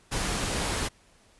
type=noise; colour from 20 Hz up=pink; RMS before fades=-29 dBFS; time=0.11-0.89 s; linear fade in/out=20 ms; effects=pink hiss -60 dBFS RMS until 1.39 s + resampled to 24000 Hz